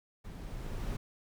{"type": "noise with level ramp", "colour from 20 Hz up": "brown", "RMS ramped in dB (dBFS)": [-45, -35], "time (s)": [0.24, 0.97], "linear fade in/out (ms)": 10, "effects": []}